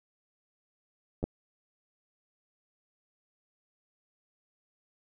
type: clicks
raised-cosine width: 2 ms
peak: -24 / -16 dBFS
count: 2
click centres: 1.229 / 1.24 s
effects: none